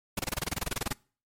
pink noise bursts, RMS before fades -30 dBFS, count 16, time 0.17-0.929 s, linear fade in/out 5 ms, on 24 ms, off 25 ms, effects noise-tail reverb RT60 0.4 s tail -24 dB re dry + MP3 64 kbps

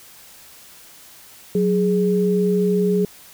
sine tone pair together, 184.04 / 416.5 Hz, F#3 / G#4, -9 / +5 cents, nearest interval octave + major second, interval 1414 cents, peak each -18 dBFS, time 1.55-3.05 s, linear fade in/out 2 ms, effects white hiss -45 dBFS RMS until 3.33 s

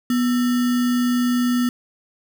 sine tone with sample-and-hold, 245 Hz, B3, 14 cents flat, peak -16 dBFS, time 0.1-1.69 s, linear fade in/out 2 ms, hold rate 1575 Hz, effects none

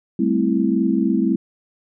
sine chord, A minor seventh, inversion third, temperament equal, 196 / 220 / 261.6 / 329.6 Hz, G3 / A3 / C4 / E4, 0 / 0 / 0 / 0 cents, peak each -21 dBFS, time 0.19-1.36 s, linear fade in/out 5 ms, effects none

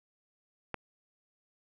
click, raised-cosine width 0.5 ms, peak -19 dBFS, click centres 0.743 s, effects none

